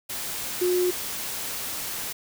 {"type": "tone in noise", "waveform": "sine", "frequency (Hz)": 360, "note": "F#4", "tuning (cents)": -47, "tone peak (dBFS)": -20, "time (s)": [0.61, 0.91], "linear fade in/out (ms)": 10, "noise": "white", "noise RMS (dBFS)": -32, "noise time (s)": [0.09, 2.13], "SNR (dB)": 9, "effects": []}